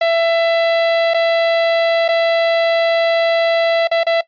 45% pulse tone with dropouts, 667 Hz, E5, 20 cents sharp, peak -12 dBFS, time 0.01-4.21 s, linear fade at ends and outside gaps 5 ms, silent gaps 1.137-1.143 / 2.081-2.087 / 3.874-3.913 / 4.034-4.066 s, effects noise-tail reverb RT60 0.1 s tail -18 dB re dry + resampled to 11025 Hz

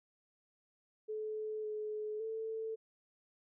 sine tone with pitch steps, 431.3 / 426.5 / 443.9 Hz, A4 / G#4 / A4, -35 / +46 / +15 cents, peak -37 dBFS, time 1.08-2.76 s, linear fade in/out 20 ms, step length 560 ms, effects none

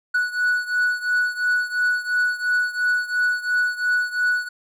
triangle beating tone pair, 1473 / 1475.9 Hz, F#6 / F#6, -8 / -5 cents, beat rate 2.9 Hz, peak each -19 / -22 dBFS, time 0.14-4.49 s, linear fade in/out 10 ms, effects none

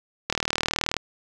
click train, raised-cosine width 0.2 ms, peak -5 dBFS, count 27, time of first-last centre 0.3-0.967 s, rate 39 Hz, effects none

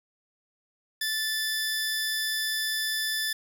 20% pulse tone pair together, 1755 / 4970 Hz, A6 / D#8, -5 / -3 cents, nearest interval octave + tritone, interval 1802 cents, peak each -23 / -27 dBFS, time 1.01-3.33 s, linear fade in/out 5 ms, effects none

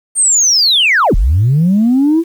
sine linear two-way sweep, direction down then up, 8870 to 30.87 to 341 Hz, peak -6 dBFS, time 0.15-2.24 s, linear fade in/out 50 ms, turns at 1.15 s, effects tanh soft clip ceiling -4 dBFS + 7-bit

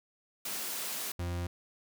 white high-pass noise, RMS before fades -37 dBFS, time 0.45-1.12 s, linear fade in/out 5 ms, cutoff 160 Hz, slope 24 dB/octave
40% pulse tone, 87.31 Hz, F2, in tune, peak -32 dBFS, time 1.19-1.47 s, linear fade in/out 5 ms
effects none

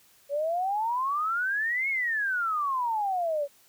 sine exponential two-way sweep, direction up then down, 554.4 to 2213 to 554.4 Hz, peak -25 dBFS, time 0.29-3.48 s, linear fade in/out 50 ms, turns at 1.89 s, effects white hiss -60 dBFS RMS until 3.68 s

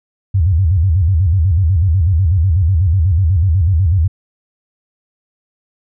sine tone with vibrato, 87.31 Hz, F2, in tune, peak -9 dBFS, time 0.34-4.08 s, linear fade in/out 10 ms, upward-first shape square, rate 8.1 Hz, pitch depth 180 cents each way, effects none

